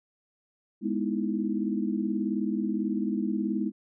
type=chord; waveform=sine; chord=E major seventh; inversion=first; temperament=equal; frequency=207.7 / 246.9 / 311.1 / 329.6 Hz; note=G#3 / B3 / D#4 / E4; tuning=0 / 0 / 0 / 0 cents; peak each=-29 / -32 / -33 / -33 dBFS; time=0.81-3.72 s; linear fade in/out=50 ms; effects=none